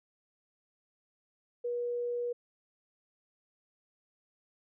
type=tone; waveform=sine; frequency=482.1 Hz; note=B4; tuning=42 cents flat; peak=-31 dBFS; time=1.64-2.33 s; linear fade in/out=10 ms; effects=none